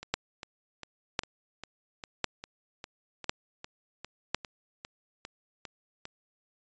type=two click trains; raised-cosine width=0.2 ms; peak=-23 / -9 dBFS; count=16 / 5; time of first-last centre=0.03-6.054 / 0.14-4.346 s; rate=2.49 / 0.951 Hz; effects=resampled to 16000 Hz